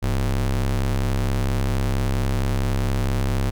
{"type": "ring-modulated tone", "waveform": "square", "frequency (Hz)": 67.5, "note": "C#2", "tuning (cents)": -45, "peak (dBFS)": -17, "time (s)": [0.02, 3.51], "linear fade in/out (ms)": 20, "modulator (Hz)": 32.2, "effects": []}